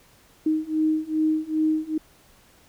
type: beating tone pair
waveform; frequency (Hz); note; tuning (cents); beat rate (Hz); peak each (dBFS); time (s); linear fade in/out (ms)
sine; 311.1 / 313.6; D#4 / D#4; 0 / +14; 2.5; -24 / -23; 0.46-1.98; 5
effects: pink hiss -56 dBFS RMS until 2.68 s